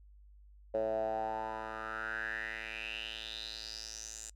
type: tone with band-pass filter sweep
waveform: 10% pulse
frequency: 110 Hz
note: A2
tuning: in tune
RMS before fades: -39 dBFS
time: 0.74-4.3 s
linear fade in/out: 5 ms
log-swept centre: 550 to 7400 Hz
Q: 6.3
effects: noise-tail reverb RT60 0.1 s tail -26 dB re dry + added 50 Hz sine -55 dBFS peak until 4.35 s